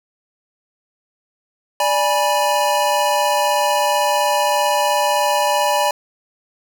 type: chord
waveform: square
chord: G# diminished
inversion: second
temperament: equal with one note detuned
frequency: 587.3 / 830.6 / 973.6 Hz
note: D5 / G#5 / B5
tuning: 0 / 0 / -25 cents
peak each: -20 dBFS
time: 1.8-5.91 s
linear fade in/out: 2 ms
effects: none